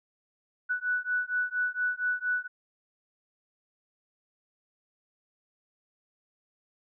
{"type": "beating tone pair", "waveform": "sine", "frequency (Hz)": [1480, 1484.3], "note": ["F#6", "F#6"], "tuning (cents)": [0, 5], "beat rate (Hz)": 4.3, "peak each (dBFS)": -30, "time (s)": [0.69, 2.48], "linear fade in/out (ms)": 20, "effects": []}